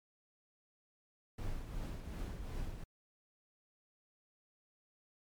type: noise with tremolo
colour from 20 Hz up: brown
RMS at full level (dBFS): -39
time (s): 1.38-2.84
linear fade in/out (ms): 5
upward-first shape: triangle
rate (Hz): 2.7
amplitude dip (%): 55
effects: MP3 96 kbps